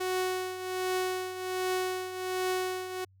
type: tone with tremolo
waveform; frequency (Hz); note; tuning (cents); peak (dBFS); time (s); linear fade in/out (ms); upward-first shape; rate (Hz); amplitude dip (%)
sawtooth; 370; F#4; 0; -23; 0-3.05; 10; triangle; 1.3; 70
effects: added 95 Hz sine -58 dBFS peak until 3.2 s